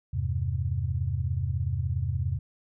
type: tone cluster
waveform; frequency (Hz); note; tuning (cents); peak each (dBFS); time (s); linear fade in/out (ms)
sine; 81.8 / 98.6 / 129.1; E2 / G2 / C3; -13 / +11 / -23; -30; 0.13-2.39; 10
effects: none